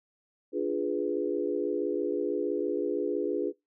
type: chord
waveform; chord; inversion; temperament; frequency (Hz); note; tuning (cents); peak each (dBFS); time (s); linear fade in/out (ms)
sine; D diminished seventh; none; equal; 293.7 / 349.2 / 415.3 / 493.9; D4 / F4 / Ab4 / Cb5; 0 / 0 / 0 / 0; -33 / -32 / -31 / -34; 0.52-3.53; 50
effects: noise-tail reverb RT60 0.2 s tail -23 dB re dry